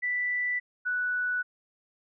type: tone pair in turn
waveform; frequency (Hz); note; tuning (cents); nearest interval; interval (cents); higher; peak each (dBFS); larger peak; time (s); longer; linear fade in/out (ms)
sine; 1975.5 / 1480; B6 / F#6; 0 / 0; perfect fourth; 500; first; -26; neither; 0.02-0.6 / 0.85-1.43; neither; 20
effects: none